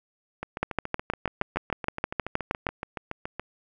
two click trains, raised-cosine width 0.5 ms, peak -9 / -17 dBFS, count 14 / 22, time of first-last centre 0.63-2.668 / 0.43-3.396 s, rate 6.38 / 7.08 Hz, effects none

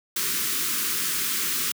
white band-stop noise, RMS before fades -26 dBFS, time 0.16-1.72 s, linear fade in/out 5 ms, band 430 to 1100 Hz, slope 48 dB/octave, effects high-pass 150 Hz 12 dB/octave

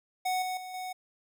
square tone with level steps, 740 Hz, F#5, in tune, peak -28 / -32 / -40 / -36 dBFS, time 0.25-0.93 s, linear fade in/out 10 ms, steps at 0.42 / 0.57 / 0.74 s, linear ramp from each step 2 ms, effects none

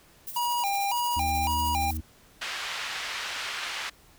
violet noise with tremolo, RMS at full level -35 dBFS, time 0.27-1.97 s, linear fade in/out 0 ms, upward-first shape triangle, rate 13 Hz, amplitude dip 70%
square tone with vibrato, 876 Hz, A5, 8 cents flat, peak -26 dBFS, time 0.36-1.91 s, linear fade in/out 5 ms, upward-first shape square, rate 1.8 Hz, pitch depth 160 cents each way
harmonic tone, 77.78 Hz, D#2, in tune, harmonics 1 / 3 / 4, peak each -30 / -40 / -42 dBFS, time 1.16-2.01 s, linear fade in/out 10 ms
pink band-pass noise, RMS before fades -34 dBFS, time 2.41-3.9 s, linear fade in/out 10 ms, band 1400 to 4200 Hz, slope 12 dB/octave
effects pink hiss -57 dBFS RMS until 4.18 s

